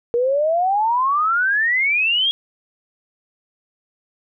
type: exponential sweep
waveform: sine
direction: up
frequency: 466.2 to 3322 Hz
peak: -15 dBFS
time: 0.14-2.31 s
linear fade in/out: 0 ms
effects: none